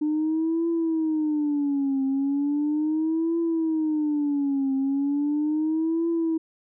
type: tone with vibrato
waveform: sine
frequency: 300 Hz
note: D4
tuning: 37 cents sharp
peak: -20 dBFS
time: 0.01-6.38 s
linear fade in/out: 10 ms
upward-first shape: triangle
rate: 0.37 Hz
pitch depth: 200 cents each way
effects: tanh soft clip ceiling -18 dBFS